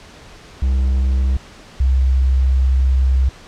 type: tone pair in turn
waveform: triangle / sine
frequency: 65.41 / 65.41 Hz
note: C2 / C2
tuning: 0 / 0 cents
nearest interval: unison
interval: 0 cents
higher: neither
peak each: -11 dBFS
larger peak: neither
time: 0.62-1.37 / 1.8-3.29 s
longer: second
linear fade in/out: 5 ms
effects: pink hiss -41 dBFS RMS until 3.47 s + low-pass 6000 Hz 12 dB/octave